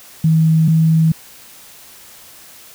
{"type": "tone pair in turn", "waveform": "sine", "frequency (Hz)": [160, 160.82], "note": ["D#3", "E3"], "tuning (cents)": [49, -42], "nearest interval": "unison", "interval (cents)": 9, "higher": "second", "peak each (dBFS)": -9, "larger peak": "neither", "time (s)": [[0.24, 0.68], [0.68, 1.12]], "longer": "neither", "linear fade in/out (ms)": 5, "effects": ["white hiss -41 dBFS RMS until 2.74 s"]}